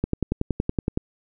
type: click train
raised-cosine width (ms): 3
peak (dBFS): -9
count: 11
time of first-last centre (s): 0.04-0.975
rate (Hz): 10.7
effects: none